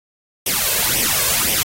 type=noise with flanger; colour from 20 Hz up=white; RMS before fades=-18 dBFS; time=0.46-1.63 s; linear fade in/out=5 ms; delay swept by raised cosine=0.34 to 1.94 ms; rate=1.9 Hz; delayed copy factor=+0.75; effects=AAC 48 kbps

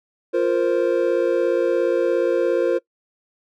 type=chord; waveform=triangle; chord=F suspended fourth; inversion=none; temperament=equal; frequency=349.2 / 466.2 / 523.3 Hz; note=F4 / Bb4 / C5; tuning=0 / 0 / 0 cents; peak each=-19 dBFS; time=0.33-2.79 s; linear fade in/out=20 ms; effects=noise-tail reverb RT60 0.1 s tail -21 dB re dry

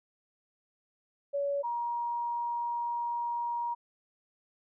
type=tone pair in turn; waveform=sine; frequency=565 / 948 Hz; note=C#5 / A#5; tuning=+33 / +29 cents; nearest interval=major sixth; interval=896 cents; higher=second; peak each=-28 / -30 dBFS; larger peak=first; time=1.33-1.63 / 1.63-3.75 s; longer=second; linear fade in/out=20 ms; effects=none

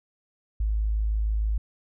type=tone; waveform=sine; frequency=53.2 Hz; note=G#1; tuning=42 cents sharp; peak=-22 dBFS; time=0.6-1.58 s; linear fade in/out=5 ms; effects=none

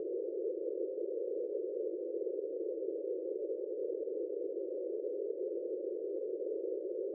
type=band-pass noise; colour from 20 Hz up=white; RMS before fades=-38 dBFS; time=0-7.14 s; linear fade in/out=2 ms; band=340 to 530 Hz; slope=96 dB/octave; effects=none

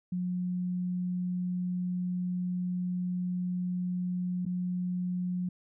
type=tone with dropouts; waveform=sine; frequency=180 Hz; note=F#3; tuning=47 cents flat; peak=-29 dBFS; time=0.12-5.49 s; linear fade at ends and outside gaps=5 ms; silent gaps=4.453-4.462 s; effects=none

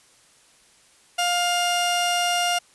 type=tone pair together; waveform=sawtooth; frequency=704.5 / 1409 Hz; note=F5 / F6; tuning=+15 / +15 cents; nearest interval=octave; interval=1200 cents; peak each=-18 dBFS; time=1.18-2.59 s; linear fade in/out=10 ms; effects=white hiss -56 dBFS RMS until 2.74 s + resampled to 24000 Hz

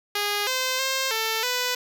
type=tone with pitch steps; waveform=5% pulse; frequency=411.1 / 516 / 530 / 445.1 / 496.9 Hz; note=G#4 / C5 / C5 / A4 / B4; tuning=-18 / -24 / +22 / +20 / +11 cents; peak=-12 dBFS; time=0.15-1.75 s; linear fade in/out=5 ms; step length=320 ms; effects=none

